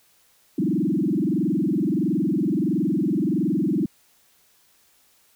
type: tone with frequency modulation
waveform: sine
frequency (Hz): 251.9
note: B3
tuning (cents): +34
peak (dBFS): -19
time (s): 0.58-3.86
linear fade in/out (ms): 5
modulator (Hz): 21.5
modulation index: 3.9
effects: white hiss -60 dBFS RMS until 5.35 s